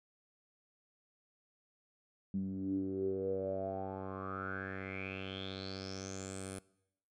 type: tone with low-pass filter sweep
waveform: 10% pulse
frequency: 95.7 Hz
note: G2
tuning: 41 cents flat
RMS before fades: -40 dBFS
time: 2.34-6.59 s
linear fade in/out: 0 ms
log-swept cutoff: 200 to 10000 Hz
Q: 8.9
effects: noise-tail reverb RT60 0.8 s tail -22 dB re dry